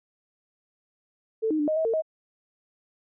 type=tone with pitch steps; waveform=sine; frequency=443.4 / 310.4 / 296 / 622 / 641 / 453 / 633 Hz; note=A4 / D#4 / D4 / D#5 / E5 / A#4 / D#5; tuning=+13 / -4 / +14 / -1 / -49 / -50 / +30 cents; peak=-22 dBFS; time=1.42-2.022 s; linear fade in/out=20 ms; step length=86 ms; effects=none